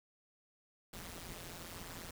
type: noise with amplitude modulation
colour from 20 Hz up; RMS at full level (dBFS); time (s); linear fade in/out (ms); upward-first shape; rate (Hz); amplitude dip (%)
pink; -44; 0.93-2.11; 5; sine; 172; 95
effects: none